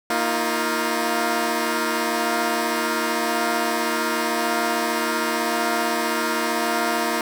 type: chord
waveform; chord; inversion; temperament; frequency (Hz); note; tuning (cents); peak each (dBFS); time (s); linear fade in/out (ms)
10% pulse; Bb suspended fourth; none; equal with one note detuned; 233.1 / 316 / 349.2; Bb3 / Eb4 / F4; 0 / +27 / 0; -17; 0.1-7.21; 2
effects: none